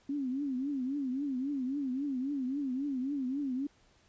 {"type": "tone with vibrato", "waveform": "sine", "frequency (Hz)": 270, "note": "C#4", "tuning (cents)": -45, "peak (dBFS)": -31, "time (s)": [0.09, 3.67], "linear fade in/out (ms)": 5, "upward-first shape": "triangle", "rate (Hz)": 3.7, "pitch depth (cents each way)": 160, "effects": ["pink hiss -66 dBFS RMS until 4.08 s", "resampled to 16000 Hz"]}